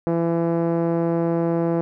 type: tone with low-pass filter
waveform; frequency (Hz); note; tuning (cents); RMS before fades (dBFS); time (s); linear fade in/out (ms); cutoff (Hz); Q
5% pulse; 167.7; E3; +30; -21; 0.07-1.81; 0; 440; 1.1
effects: none